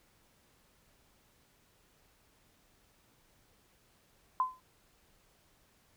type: tone with exponential decay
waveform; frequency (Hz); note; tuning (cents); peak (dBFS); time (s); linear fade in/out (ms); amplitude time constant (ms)
sine; 1024; C6; -38; -23; 4.4-4.6; 1; 42
effects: pink hiss -68 dBFS RMS until 5.96 s